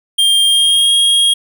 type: tone with pitch glide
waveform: square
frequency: 3200 to 3265 Hz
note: G7 to G#7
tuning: +35 to -30 cents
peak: -9 dBFS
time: 0.18-1.34 s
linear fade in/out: 10 ms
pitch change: +35 cents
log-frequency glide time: 0.44-0.92 s
effects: none